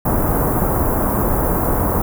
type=band-stop noise; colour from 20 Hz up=pink; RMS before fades=-17 dBFS; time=0.05-2.02 s; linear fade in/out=5 ms; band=1200 to 13000 Hz; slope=24 dB/octave; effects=none